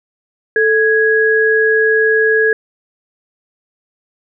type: tone pair together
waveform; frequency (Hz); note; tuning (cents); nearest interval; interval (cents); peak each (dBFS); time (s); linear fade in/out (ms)
sine; 440 / 1661.2; A4 / G#6; 0 / 0; octave + major seventh; 2300; -12; 0.56-2.53; 2
effects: none